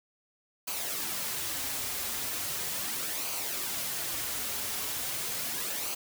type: noise with flanger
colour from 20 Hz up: white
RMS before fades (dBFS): -34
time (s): 0.67-5.95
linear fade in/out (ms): 10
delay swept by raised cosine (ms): 0.55 to 6.25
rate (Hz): 0.38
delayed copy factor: -0.5
effects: none